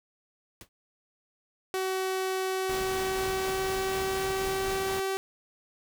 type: noise with exponential decay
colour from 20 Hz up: pink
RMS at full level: -41 dBFS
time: 0.61-0.69 s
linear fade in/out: 1 ms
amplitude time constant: 17 ms
type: tone with pitch glide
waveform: sawtooth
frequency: 377.4 to 385.1 Hz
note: F#4 to G4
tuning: +34 to -31 cents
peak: -24 dBFS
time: 1.74-5.17 s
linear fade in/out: 0 ms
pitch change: +35 cents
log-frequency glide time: 2.46-4.73 s
type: noise with tremolo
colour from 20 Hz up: pink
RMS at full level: -37 dBFS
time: 2.69-5 s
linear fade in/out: 5 ms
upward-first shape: triangle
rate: 4.1 Hz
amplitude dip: 30%
effects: none